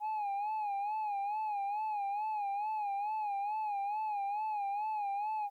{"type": "tone with vibrato", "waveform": "sine", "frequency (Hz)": 830.6, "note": "G#5", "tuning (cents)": 0, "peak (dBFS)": -30, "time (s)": [0, 5.5], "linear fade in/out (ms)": 50, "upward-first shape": "sine", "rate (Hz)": 2.3, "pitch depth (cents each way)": 82, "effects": ["tanh soft clip ceiling -32 dBFS", "12-bit"]}